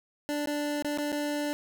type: tone with dropouts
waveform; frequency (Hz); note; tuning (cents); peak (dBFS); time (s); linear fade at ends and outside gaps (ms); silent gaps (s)
25% pulse; 293.7; D4; 0; -25; 0.29-1.53; 0; 0.458-0.473 / 0.824-0.846 / 0.975-0.985 / 1.119-1.126
effects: none